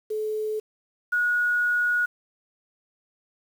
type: tone pair in turn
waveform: sine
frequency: 430.3 / 1452.8 Hz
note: A4 / F#6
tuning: -39 / -32 cents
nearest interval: octave + major sixth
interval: 2107 cents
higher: second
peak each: -25 / -20 dBFS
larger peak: second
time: 0.1-0.6 / 1.12-2.06 s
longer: second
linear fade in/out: 10 ms
effects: 8-bit